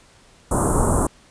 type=band-stop noise; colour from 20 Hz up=pink; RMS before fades=-18 dBFS; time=0.51-1.07 s; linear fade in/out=5 ms; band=1300 to 7900 Hz; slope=48 dB/octave; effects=pink hiss -52 dBFS RMS until 1.3 s + resampled to 22050 Hz